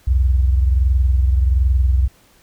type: tone pair together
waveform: sine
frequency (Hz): 63.68 / 85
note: C2 / F2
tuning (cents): -46 / -46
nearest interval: perfect fourth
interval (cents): 500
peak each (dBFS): -12 / -21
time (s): 0.07-2.08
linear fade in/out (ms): 10
effects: pink hiss -53 dBFS RMS until 2.42 s